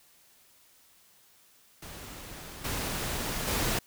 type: noise with level steps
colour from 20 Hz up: pink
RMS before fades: -44 / -33 / -29 dBFS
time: 1.82-3.79 s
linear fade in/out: 5 ms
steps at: 2.64 / 3.47 s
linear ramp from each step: 10 ms
effects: white hiss -61 dBFS RMS until 3.86 s